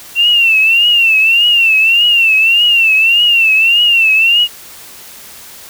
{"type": "tone with vibrato", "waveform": "sine", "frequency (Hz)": 2726, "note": "F7", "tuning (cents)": -43, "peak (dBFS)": -6, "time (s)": [0.15, 4.48], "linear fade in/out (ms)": 50, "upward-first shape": "triangle", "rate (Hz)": 1.7, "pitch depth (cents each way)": 120, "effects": ["white hiss -34 dBFS RMS until 5.69 s"]}